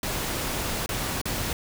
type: noise with dropouts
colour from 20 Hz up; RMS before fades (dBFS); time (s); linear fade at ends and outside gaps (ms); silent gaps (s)
pink; -29; 0.03-1.53; 2; 0.861-0.89 / 1.215-1.255
effects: none